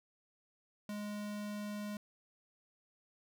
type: tone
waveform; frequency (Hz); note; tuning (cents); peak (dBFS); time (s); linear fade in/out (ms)
square; 207.7; G#3; 0; -40; 0.89-1.97; 2
effects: none